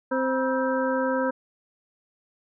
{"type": "harmonic tone with a mistuned harmonic", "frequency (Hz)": 261.6, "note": "C4", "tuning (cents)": 0, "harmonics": [1, 2, 4, 5, 6], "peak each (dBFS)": [-27, -25, -30, -34, -32], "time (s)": [0.11, 1.31], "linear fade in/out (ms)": 10, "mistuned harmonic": 4, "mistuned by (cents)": -140, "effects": []}